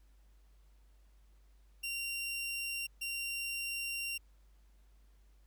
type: tone bursts at uneven times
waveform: sawtooth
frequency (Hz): 2763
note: F7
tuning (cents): -19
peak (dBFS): -33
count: 2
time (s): 1.83-2.87 / 3.01-4.18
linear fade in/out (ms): 10
effects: added 50 Hz sine -60 dBFS peak until 5.46 s + pink hiss -75 dBFS RMS until 5.46 s